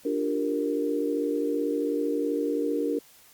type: chord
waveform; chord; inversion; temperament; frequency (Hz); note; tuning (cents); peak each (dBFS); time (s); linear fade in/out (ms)
sine; G minor seventh; second; equal with one note detuned; 293.7 / 349.2 / 392 / 464.3; D4 / F4 / G4 / Bb4; 0 / 0 / 0 / -7; -28 / -34 / -33 / -28; 0.05-2.99; 5
effects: white hiss -55 dBFS RMS until 3.33 s + Opus 48 kbps